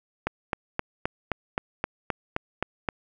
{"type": "click train", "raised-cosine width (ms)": 0.5, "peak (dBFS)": -10, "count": 11, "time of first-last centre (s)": [0.27, 2.888], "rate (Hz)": 3.82, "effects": []}